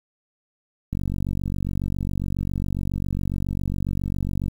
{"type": "click train", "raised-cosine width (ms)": 5, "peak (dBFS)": -14, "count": 169, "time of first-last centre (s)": [0.93, 4.482], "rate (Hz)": 47.3, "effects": ["8-bit"]}